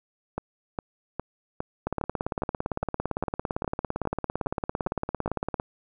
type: two click trains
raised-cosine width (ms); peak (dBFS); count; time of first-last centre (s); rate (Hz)
1; -15 / -13; 13 / 67; 0.38-5.278 / 1.87-5.599; 2.45 / 17.7
effects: none